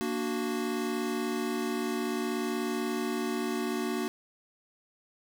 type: chord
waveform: square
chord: Bb augmented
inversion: none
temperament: equal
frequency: 233.1 / 293.7 / 370 Hz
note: Bb3 / D4 / F#4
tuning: 0 / 0 / 0 cents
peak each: -34 / -36 / -34 dBFS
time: 0.01-4.08 s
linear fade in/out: 0 ms
effects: none